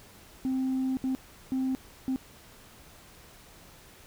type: tone bursts at uneven times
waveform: sine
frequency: 261.6 Hz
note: C4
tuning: in tune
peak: -24 dBFS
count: 4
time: 0.45-0.97 / 1.04-1.15 / 1.52-1.75 / 2.08-2.16 s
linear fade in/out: 0 ms
effects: tanh soft clip ceiling -24 dBFS + pink hiss -53 dBFS RMS until 4.06 s